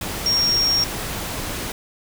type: tone in noise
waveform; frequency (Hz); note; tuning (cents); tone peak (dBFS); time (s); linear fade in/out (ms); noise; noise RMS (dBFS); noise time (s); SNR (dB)
sine; 5570; F8; -5; -16; 0.26-0.84; 2; pink; -28; 0.01-1.72; +9
effects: none